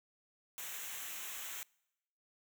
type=noise with comb filter; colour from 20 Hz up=white; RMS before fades=-44 dBFS; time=0.58-1.63 s; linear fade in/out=0 ms; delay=0.21 ms; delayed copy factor=-0.7; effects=noise-tail reverb RT60 0.9 s tail -26 dB re dry